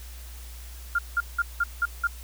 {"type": "tone bursts", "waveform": "sine", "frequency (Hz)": 1402, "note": "F6", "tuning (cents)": 6, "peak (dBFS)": -20, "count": 6, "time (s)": [0.95, 2.072], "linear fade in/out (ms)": 5, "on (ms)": 37, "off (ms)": 180, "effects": ["added 60 Hz sine -39 dBFS peak until 2.23 s", "white hiss -48 dBFS RMS until 2.23 s"]}